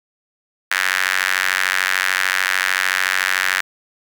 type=tone with high-pass filter; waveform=sawtooth; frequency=93.5 Hz; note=F#2; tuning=19 cents sharp; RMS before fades=-19 dBFS; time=0.71-3.61 s; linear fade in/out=5 ms; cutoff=1700 Hz; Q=3.3; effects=none